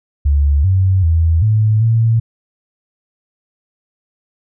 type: tone with pitch steps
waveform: sine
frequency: 71.5 / 94.5 / 82 / 108.2 / 113.7 Hz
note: D2 / F#2 / E2 / A2 / A#2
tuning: -46 / +37 / -9 / -29 / -43 cents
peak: -9 dBFS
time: 0.25-2.2 s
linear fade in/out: 10 ms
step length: 390 ms
effects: none